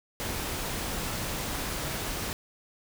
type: noise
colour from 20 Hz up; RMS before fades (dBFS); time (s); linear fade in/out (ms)
pink; -33; 0.2-2.33; 0
effects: none